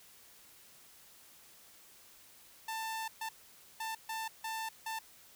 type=tone bursts at uneven times; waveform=sawtooth; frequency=890 Hz; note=A5; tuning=20 cents sharp; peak=-33 dBFS; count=6; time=2.68-3.08 / 3.21-3.29 / 3.8-3.95 / 4.09-4.28 / 4.44-4.69 / 4.86-4.99 s; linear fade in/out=5 ms; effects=white hiss -59 dBFS RMS until 5.35 s